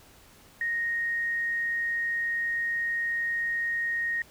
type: tone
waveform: sine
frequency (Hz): 1864.7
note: A#6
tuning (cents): 0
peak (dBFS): -26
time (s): 0.61-4.22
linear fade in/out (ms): 2
effects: pink hiss -55 dBFS RMS until 4.3 s